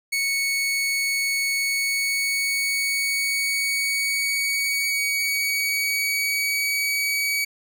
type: tone with pitch glide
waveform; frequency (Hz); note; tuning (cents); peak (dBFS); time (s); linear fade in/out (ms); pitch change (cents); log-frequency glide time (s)
sawtooth; 2217 to 2266; C#7 to C#7; 0 to +37; -18; 0.12-7.45; 10; +37; 1.54-6.73
effects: none